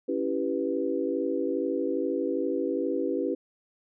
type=chord; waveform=sine; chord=C# half-diminished seventh; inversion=none; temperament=equal; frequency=277.2 / 329.6 / 392 / 493.9 Hz; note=C#4 / E4 / G4 / B4; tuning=0 / 0 / 0 / 0 cents; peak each=-31 dBFS; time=0.08-3.35 s; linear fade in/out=10 ms; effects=none